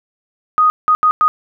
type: tone bursts at uneven times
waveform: sine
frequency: 1244.5 Hz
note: D#6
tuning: in tune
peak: -8 dBFS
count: 4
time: 0.58-0.7 / 0.88-0.95 / 1.03-1.11 / 1.21-1.28 s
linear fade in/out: 0 ms
effects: none